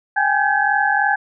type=tone cluster; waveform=sine; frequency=792 / 835 / 1552 / 1693 Hz; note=G5 / G#5 / G6 / G#6; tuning=+18 / +9 / -18 / +33 cents; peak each=-20 dBFS; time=0.16-1.16 s; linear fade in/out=10 ms; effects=none